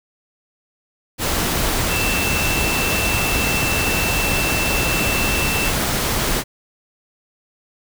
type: tone in noise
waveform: sine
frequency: 2671 Hz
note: E7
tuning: 22 cents sharp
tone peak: -22 dBFS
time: 1.88-5.72 s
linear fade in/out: 50 ms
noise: pink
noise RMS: -20 dBFS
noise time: 1.18-6.44 s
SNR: -5 dB
effects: none